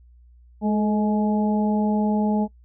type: harmonic tone with a mistuned harmonic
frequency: 210.6 Hz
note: G#3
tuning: 24 cents sharp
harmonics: 1 / 2 / 3 / 4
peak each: -19 / -29 / -31 / -29 dBFS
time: 0.61-2.48 s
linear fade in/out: 50 ms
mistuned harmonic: 2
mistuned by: +43 cents
effects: noise-tail reverb RT60 0.1 s tail -22 dB re dry + added 60 Hz sine -48 dBFS peak until 2.64 s